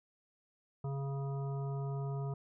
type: harmonic tone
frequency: 138.1 Hz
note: C#3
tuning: 6 cents flat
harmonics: 1 / 3 / 5 / 7 / 9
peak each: -35 / -45 / -49 / -52 / -54 dBFS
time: 0.84-2.34 s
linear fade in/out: 5 ms
effects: none